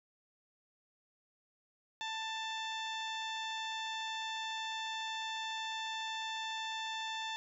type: harmonic tone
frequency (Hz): 886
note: A5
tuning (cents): +12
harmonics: 1 / 2 / 3 / 4 / 5 / 6 / 7 / 8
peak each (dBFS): -41 / -44 / -47 / -42 / -55 / -56 / -57 / -58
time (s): 2.01-7.36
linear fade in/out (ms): 0
effects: none

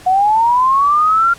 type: linear sweep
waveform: sine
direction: up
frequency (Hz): 725 to 1396.9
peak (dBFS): -9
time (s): 0.06-1.34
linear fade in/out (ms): 10
effects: pink hiss -39 dBFS RMS until 1.38 s + low-pass 11000 Hz 12 dB/octave

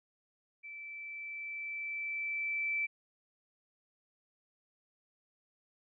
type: tone with level ramp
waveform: sine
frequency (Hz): 2324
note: D7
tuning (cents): -19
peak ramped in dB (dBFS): -44 to -30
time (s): 0.63-2.87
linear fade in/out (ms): 20
effects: none

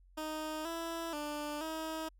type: tone with pitch steps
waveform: 15% pulse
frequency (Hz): 310.7 / 332.1 / 296.2 / 318.3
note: D#4 / E4 / D4 / D#4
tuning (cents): -2 / +13 / +15 / +39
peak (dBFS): -31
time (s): 0.17-2.09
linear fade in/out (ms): 10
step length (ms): 480
effects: added 45 Hz sine -59 dBFS peak until 2.19 s

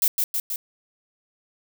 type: noise with echo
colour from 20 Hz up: violet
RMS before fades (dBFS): -19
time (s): 0.02-0.08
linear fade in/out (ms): 2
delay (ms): 160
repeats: 3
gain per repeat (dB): -3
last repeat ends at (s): 0.56
effects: none

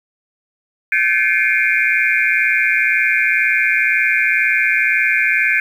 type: tone cluster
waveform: sine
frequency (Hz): 1543 / 1723 / 2131 / 2306 / 2428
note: G6 / A6 / C7 / D7 / D#7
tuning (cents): -28 / -37 / +31 / -32 / -43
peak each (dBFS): -19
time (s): 0.92-5.6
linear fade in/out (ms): 2
effects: 7-bit

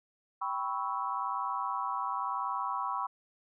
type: chord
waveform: sine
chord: C# half-diminished seventh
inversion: second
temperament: equal with one note detuned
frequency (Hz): 784 / 987.8 / 1108.7 / 1310.2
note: G5 / B5 / C#6 / E6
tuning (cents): 0 / 0 / 0 / -11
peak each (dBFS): -39 / -35 / -35 / -39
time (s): 0.41-3.07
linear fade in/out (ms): 10
effects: none

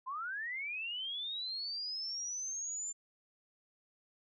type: linear sweep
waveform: sine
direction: up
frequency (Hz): 997 to 7240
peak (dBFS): -37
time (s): 0.06-2.93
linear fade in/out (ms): 20
effects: none

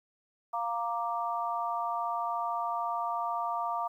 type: chord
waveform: sine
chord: Bb major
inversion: second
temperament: equal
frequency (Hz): 698.5 / 932.3 / 1174.7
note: F5 / Bb5 / D6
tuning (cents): 0 / 0 / 0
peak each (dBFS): -34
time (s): 0.53-3.88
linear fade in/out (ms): 10
effects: 11-bit

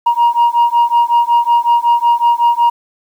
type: beating tone pair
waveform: sine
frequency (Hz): 943 / 948.4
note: A#5 / A#5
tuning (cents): +20 / +30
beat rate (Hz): 5.4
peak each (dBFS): -10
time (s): 0.06-2.7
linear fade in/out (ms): 10
effects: tanh soft clip ceiling -5 dBFS + 7-bit

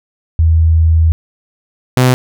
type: tone pair in turn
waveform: sine / sawtooth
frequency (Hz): 81 / 127.1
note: E2 / C3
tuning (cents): -30 / -50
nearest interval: minor sixth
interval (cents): 780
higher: second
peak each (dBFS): -6 / -3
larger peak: second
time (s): 0.39-1.12 / 1.97-2.14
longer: first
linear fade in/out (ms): 0
effects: none

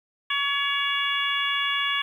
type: harmonic tone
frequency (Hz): 564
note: C#5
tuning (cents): +30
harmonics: 2 / 3 / 4 / 5 / 6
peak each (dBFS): -29 / -29 / -29 / -29 / -29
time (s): 0.3-2.02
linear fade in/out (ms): 5
effects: 9-bit

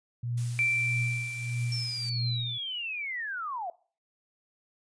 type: tone with tremolo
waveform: sine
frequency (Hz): 120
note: B2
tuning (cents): -49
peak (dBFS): -27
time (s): 0.23-2.58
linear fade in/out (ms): 5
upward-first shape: triangle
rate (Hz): 1.6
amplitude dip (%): 85
type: noise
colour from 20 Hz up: blue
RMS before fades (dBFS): -42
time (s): 0.37-2.1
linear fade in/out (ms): 10
type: tone with exponential decay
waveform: sine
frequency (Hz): 2345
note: D7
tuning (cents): -3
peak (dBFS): -23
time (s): 0.59-2.85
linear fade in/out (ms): 0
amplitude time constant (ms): 490
type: linear sweep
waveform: sine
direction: down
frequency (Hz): 5450 to 657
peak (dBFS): -32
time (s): 1.72-3.7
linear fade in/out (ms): 2
effects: noise-tail reverb RT60 0.4 s tail -20 dB re dry + resampled to 22050 Hz

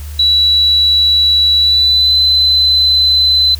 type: tone with pitch glide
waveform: sine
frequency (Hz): 3929 to 4035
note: B7 to B7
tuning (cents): -10 to +36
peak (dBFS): -7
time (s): 0.19-3.55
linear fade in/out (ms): 5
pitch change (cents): +46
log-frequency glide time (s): 1.59-2.17
effects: added 74 Hz sine -23 dBFS peak until 3.59 s + white hiss -37 dBFS RMS until 3.59 s

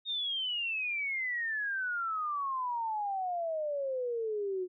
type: exponential sweep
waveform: sine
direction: down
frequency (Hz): 3720 to 358.1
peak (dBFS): -31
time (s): 0.05-4.68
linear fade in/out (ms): 50
effects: none

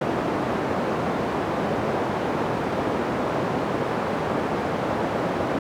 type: band-pass noise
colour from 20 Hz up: white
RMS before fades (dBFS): -25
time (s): 0.01-5.59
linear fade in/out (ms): 5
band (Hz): 120 to 730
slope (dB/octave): 12
effects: none

